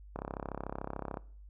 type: click train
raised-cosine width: 1 ms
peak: -23 dBFS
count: 35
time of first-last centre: 0.16-1.172 s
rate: 33.6 Hz
effects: noise-tail reverb RT60 0.5 s tail -21 dB re dry + added 50 Hz sine -49 dBFS peak until 1.49 s